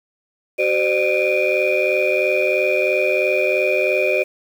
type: tone cluster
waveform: sine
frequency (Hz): 378.7 / 517 / 600 / 2354 / 2457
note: F#4 / C5 / D5 / D7 / D#7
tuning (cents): +40 / -21 / +37 / +3 / -22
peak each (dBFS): -21 / -20 / -19 / -23 / -21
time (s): 0.58-4.24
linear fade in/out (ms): 20
effects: tanh soft clip ceiling -9 dBFS + 7-bit